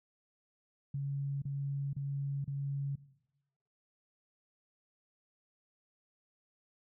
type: tone bursts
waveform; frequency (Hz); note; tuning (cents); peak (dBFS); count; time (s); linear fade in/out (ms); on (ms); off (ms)
sine; 139.7; C#3; +14; -33; 4; 0.94-2.956; 5; 480; 32
effects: noise-tail reverb RT60 0.9 s tail -18 dB re dry